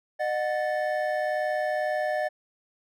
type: tone cluster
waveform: triangle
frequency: 611 / 733 / 1752 Hz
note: D#5 / F#5 / A6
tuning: -32 / -16 / -8 cents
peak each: -25 / -28 / -32 dBFS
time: 0.19-2.29 s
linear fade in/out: 20 ms
effects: none